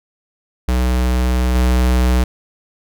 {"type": "tone with level steps", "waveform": "square", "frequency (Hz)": 62.3, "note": "B1", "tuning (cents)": 16, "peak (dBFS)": [-14, -12], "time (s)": [0.68, 2.24], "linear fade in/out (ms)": 5, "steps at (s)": 1.55, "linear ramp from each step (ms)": 2, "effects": []}